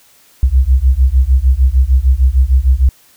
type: beating tone pair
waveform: sine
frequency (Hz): 61.74 / 68.34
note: B1 / C#2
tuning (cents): 0 / -24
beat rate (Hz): 6.6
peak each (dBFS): -10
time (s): 0.43-2.89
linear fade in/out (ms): 0
effects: white hiss -48 dBFS RMS until 3.16 s